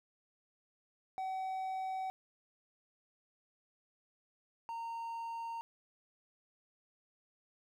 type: tone pair in turn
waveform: triangle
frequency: 758 / 920.9 Hz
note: F#5 / A#5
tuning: +42 / -21 cents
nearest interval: minor third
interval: 337 cents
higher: second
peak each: -34 / -37 dBFS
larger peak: first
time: 1.18-2.1 / 4.69-5.61 s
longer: neither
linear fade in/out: 0 ms
effects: none